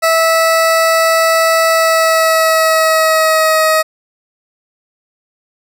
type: tone with pitch glide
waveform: 20% pulse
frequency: 653 to 631.9 Hz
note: E5 to D#5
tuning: -17 to +27 cents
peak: -4 dBFS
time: 0.02-3.83 s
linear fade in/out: 20 ms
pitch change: -56 cents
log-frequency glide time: 1.69-3.64 s
effects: none